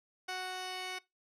10% pulse tone pair together, 369.8 / 740 Hz, F#4 / F#5, -1 / 0 cents, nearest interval octave, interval 1201 cents, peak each -34 / -31 dBFS, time 0.28-0.99 s, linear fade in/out 10 ms, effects noise-tail reverb RT60 0.2 s tail -21 dB re dry + low-pass 9000 Hz 12 dB/octave

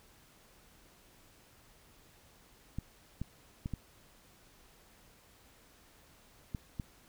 clicks, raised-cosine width 5 ms, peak -24 dBFS, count 6, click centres 2.786 / 3.216 / 3.659 / 3.737 / 6.548 / 6.798 s, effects pink hiss -62 dBFS RMS until 7.08 s

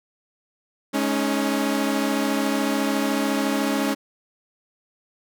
sawtooth chord, Ab suspended fourth, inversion none, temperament equal with one note detuned, 211.4 / 277.2 / 311.1 Hz, Ab3 / Db4 / Eb4, +31 / 0 / 0 cents, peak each -22 / -19 / -25 dBFS, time 0.93-3.95 s, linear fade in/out 20 ms, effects none

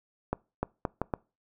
accelerating click train, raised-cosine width 1 ms, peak -14 dBFS, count 5, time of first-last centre 0.33-1.138 s, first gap 300 ms, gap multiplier 0.74, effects noise-tail reverb RT60 0.3 s tail -24 dB re dry

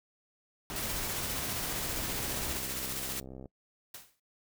pink noise, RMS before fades -39 dBFS, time 0.7-2.57 s, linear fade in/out 0 ms
white noise with tremolo, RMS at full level -36 dBFS, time 0.76-3.2 s, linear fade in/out 0 ms, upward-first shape square, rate 15 Hz, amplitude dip 25%
click train, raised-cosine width 2 ms, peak -32 dBFS, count 103, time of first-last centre 1.9-3.457 s, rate 65.5 Hz
white noise with exponential decay, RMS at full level -42 dBFS, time 3.94-4.2 s, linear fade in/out 5 ms, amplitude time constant 55 ms
effects noise-tail reverb RT60 0.1 s tail -22 dB re dry

